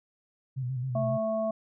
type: tone with vibrato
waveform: sine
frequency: 127.8 Hz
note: C3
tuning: 40 cents flat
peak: -29 dBFS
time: 0.56-1.18 s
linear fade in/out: 20 ms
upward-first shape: square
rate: 7.4 Hz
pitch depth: 59 cents each way
type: harmonic tone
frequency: 220 Hz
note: A3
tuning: in tune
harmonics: 1 / 3 / 5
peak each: -33 / -27 / -41 dBFS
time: 0.95-1.51 s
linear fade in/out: 5 ms
effects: none